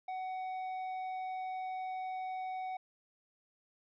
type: tone with tanh clipping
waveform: sine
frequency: 748 Hz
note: F#5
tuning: 19 cents sharp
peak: -38 dBFS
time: 0.08-2.77 s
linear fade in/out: 5 ms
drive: 7 dB
effects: none